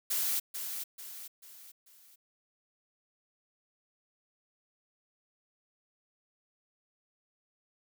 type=noise with echo; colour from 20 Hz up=blue; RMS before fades=-31 dBFS; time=0.1-0.4 s; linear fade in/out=10 ms; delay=440 ms; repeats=4; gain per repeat=-7 dB; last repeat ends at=2.16 s; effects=none